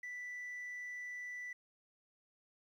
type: tone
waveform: sine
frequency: 1975.5 Hz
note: B6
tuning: in tune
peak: -40 dBFS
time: 0.03-1.53 s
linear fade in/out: 5 ms
effects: tanh soft clip ceiling -41 dBFS + 12-bit